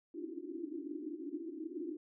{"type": "band-pass noise", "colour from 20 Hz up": "pink", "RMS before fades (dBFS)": -43, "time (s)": [0.14, 1.97], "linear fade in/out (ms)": 5, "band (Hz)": [280, 360], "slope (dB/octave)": 96, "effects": []}